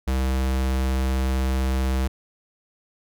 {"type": "tone", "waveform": "square", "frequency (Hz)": 65.41, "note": "C2", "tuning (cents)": 0, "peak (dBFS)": -21, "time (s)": [0.07, 2.08], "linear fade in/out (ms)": 10, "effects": []}